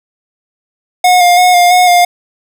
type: tone with vibrato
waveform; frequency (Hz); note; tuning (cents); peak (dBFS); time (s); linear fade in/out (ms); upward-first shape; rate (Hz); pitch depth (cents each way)
square; 716; F5; +43; -5; 1.04-2.05; 5; square; 3; 23
effects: none